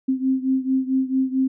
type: beating tone pair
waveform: sine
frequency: 261.6 / 266.1 Hz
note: C4 / C4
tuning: 0 / +29 cents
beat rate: 4.5 Hz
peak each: -20 / -23 dBFS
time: 0.08-1.48 s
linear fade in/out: 10 ms
effects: none